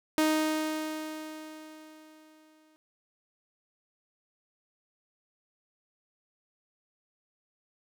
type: tone with exponential decay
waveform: sawtooth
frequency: 311.1 Hz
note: D#4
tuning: in tune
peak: -18 dBFS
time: 0.18-2.76 s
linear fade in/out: 0 ms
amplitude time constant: 560 ms
effects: none